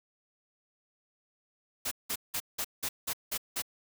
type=noise bursts; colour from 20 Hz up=white; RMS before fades=-33 dBFS; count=8; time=1.85-3.622 s; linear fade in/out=10 ms; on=64 ms; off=180 ms; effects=none